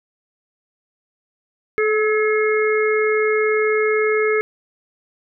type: harmonic tone with a mistuned harmonic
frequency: 431 Hz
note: A4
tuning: 36 cents flat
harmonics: 1 / 3 / 4 / 5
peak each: -16 / -26 / -27 / -23 dBFS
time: 1.78-4.41 s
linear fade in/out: 0 ms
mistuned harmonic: 4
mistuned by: -36 cents
effects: none